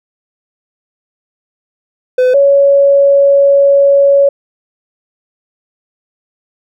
triangle / sine tone pair in turn, 506 / 559.3 Hz, B4 / C#5, +42 / +15 cents, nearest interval major second, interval 173 cents, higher second, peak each -4 dBFS, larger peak neither, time 2.18-2.34 / 2.34-4.29 s, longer second, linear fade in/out 5 ms, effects none

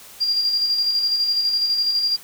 sine tone with tremolo, 4783 Hz, D8, 31 cents sharp, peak -16 dBFS, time 0.2-2.17 s, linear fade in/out 20 ms, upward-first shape square, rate 12 Hz, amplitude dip 35%, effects white hiss -43 dBFS RMS until 2.23 s

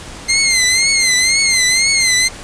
15% pulse tone with vibrato, 2093 Hz, C7, in tune, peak -4 dBFS, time 0.28-2.29 s, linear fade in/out 20 ms, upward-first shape triangle, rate 2 Hz, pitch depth 100 cents each way, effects pink hiss -32 dBFS RMS until 2.43 s + resampled to 22050 Hz

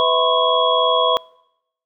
sine tone cluster, 499.9 / 651 / 1005 / 1088 / 3327 Hz, B4 / E5 / B5 / C#6 / G#7, +21 / -22 / +30 / -33 / +2 cents, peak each -20 dBFS, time 0-1.17 s, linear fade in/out 0 ms, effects noise-tail reverb RT60 0.8 s tail -25 dB re dry

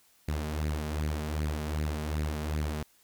sawtooth tone with flanger, 76 Hz, D#2, 40 cents flat, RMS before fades -32 dBFS, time 0.28-2.83 s, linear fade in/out 5 ms, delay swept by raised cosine 0.44 to 4.94 ms, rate 2.6 Hz, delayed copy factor +0.6, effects white hiss -64 dBFS RMS until 3.03 s

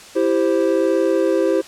triangle chord, C major, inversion first, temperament equal with one note detuned, 330.8 / 392 / 523.3 Hz, E4 / G4 / C5, +6 / 0 / 0 cents, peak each -17 / -17 / -17 dBFS, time 0.15-1.62 s, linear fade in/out 20 ms, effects white hiss -40 dBFS RMS until 1.67 s + low-pass 8000 Hz 12 dB/octave

